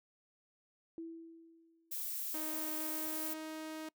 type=tone with exponential decay; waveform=sine; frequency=329.6 Hz; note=E4; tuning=in tune; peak=-40 dBFS; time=0.98-2.13 s; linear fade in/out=1 ms; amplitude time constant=250 ms
type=noise; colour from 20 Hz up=violet; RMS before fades=-40 dBFS; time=1.91-3.34 s; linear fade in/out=10 ms
type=tone with pitch glide; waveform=sawtooth; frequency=311.1 to 314 Hz; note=D#4 to D#4; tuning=0 to +16 cents; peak=-38 dBFS; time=2.34-3.89 s; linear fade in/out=5 ms; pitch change=+16 cents; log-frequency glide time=2.68-3.38 s
effects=noise-tail reverb RT60 0.1 s tail -24 dB re dry